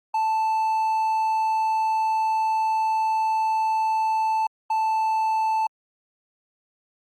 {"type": "tone bursts at uneven times", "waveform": "triangle", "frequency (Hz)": 880, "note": "A5", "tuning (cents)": 0, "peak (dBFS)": -18, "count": 2, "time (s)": [[0.14, 4.47], [4.7, 5.67]], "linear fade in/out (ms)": 5, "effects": ["Opus 48 kbps"]}